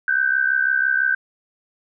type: tone pair together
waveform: sine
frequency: 1514 / 1580 Hz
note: F#6 / G6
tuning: +39 / +13 cents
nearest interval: minor second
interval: 74 cents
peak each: -19 dBFS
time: 0.08-1.15 s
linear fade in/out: 2 ms
effects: none